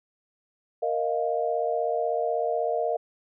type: chord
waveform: sine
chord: Bb suspended fourth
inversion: none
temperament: equal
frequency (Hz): 466.2 / 622.3 / 698.5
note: Bb4 / Eb5 / F5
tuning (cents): 0 / 0 / 0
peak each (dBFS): -28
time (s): 0.82-2.97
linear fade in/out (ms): 10
effects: none